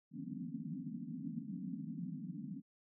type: band-pass noise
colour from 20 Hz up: pink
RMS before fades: -44 dBFS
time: 0.11-2.62 s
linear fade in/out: 50 ms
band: 150 to 280 Hz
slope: 96 dB/octave
effects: none